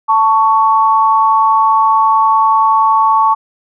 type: tone pair together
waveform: sine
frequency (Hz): 885 / 1115.7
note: A5 / C#6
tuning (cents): +10 / +11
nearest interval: major third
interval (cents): 401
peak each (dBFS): -10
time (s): 0.08-3.35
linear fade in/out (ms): 20
effects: none